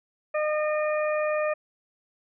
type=harmonic tone; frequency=609 Hz; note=D#5; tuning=37 cents flat; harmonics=1 / 2 / 3 / 4; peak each=-24 / -32 / -35 / -36 dBFS; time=0.34-1.54 s; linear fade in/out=10 ms; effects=none